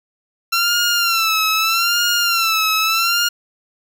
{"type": "tone with vibrato", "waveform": "15% pulse", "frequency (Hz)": 1354, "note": "E6", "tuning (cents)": 46, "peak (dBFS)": -8, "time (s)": [0.52, 3.29], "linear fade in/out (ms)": 10, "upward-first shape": "sine", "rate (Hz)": 0.8, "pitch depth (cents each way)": 85, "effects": []}